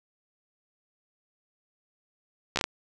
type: slowing click train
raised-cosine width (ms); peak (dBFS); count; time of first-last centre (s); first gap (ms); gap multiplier
0.2; -9; 5; 2.56-2.64; 13; 1.3
effects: none